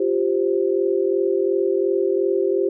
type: chord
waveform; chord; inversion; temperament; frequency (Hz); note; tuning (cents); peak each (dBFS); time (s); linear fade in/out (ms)
sine; F suspended second; none; equal; 349.2 / 392 / 523.3; F4 / G4 / C5; 0 / 0 / 0; -22 / -19 / -25; 0-2.69; 5
effects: none